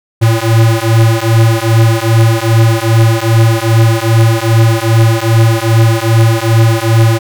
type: beating tone pair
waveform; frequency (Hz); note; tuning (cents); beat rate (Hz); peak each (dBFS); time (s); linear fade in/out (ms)
square; 112 / 114.5; A2 / A#2; +31 / -31; 2.5; -10; 0.21-7.19; 20
effects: none